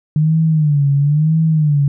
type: tone with vibrato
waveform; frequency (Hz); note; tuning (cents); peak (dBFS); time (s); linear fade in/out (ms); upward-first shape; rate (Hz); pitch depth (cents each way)
sine; 150.3; D3; +40; -10; 0.16-1.88; 2; sine; 1; 120
effects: none